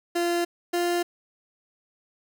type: tone pair in turn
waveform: 30% pulse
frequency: 345.2 / 348.8 Hz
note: F4 / F4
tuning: -20 / -2 cents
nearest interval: unison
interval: 18 cents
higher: second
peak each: -20 dBFS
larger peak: neither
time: 0.15-0.45 / 0.73-1.03 s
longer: neither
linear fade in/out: 10 ms
effects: 10-bit